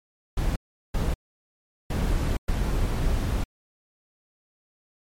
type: noise bursts at uneven times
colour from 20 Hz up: brown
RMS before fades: -24 dBFS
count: 4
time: 0.37-0.56 / 0.94-1.14 / 1.9-2.37 / 2.48-3.44 s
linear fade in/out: 5 ms
effects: MP3 64 kbps